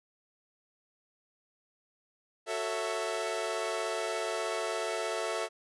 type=chord; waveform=sawtooth; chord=F# minor seventh; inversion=none; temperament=equal with one note detuned; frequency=370 / 445.1 / 554.4 / 659.3 Hz; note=F#4 / A4 / C#5 / E5; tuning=0 / +20 / 0 / 0 cents; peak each=-36 / -32 / -36 / -31 dBFS; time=2.46-5.49 s; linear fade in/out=50 ms; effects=resampled to 24000 Hz